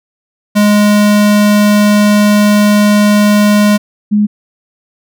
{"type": "tone pair in turn", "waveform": ["square", "sine"], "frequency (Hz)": [207.7, 208.6], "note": ["G#3", "G#3"], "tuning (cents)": [0, 8], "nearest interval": "unison", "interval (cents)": 8, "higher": "second", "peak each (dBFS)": -6, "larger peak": "neither", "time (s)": [[0.55, 3.78], [4.11, 4.27]], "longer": "first", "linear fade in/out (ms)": 20, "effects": []}